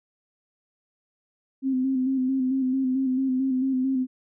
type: tone with vibrato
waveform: sine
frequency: 261.6 Hz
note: C4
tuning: in tune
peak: -21 dBFS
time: 1.62-4.07 s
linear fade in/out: 50 ms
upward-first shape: square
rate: 4.5 Hz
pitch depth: 34 cents each way
effects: none